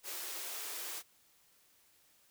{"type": "high-pass noise", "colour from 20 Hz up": "white", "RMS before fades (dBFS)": -42, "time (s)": [0.03, 1.03], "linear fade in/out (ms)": 50, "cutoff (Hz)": 310, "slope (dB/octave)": 96, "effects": ["white hiss -68 dBFS RMS until 2.3 s"]}